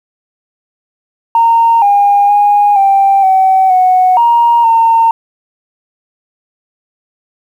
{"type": "tone with pitch steps", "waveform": "sine", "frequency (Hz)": [921, 810, 821, 786, 761, 739, 940, 912], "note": ["A#5", "G#5", "G#5", "G5", "F#5", "F#5", "A#5", "A#5"], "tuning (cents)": [-21, -43, -20, 4, 48, -2, 14, -38], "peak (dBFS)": -4, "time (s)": [1.35, 5.11], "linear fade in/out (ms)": 2, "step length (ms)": 470, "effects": ["tanh soft clip ceiling 0 dBFS", "7-bit"]}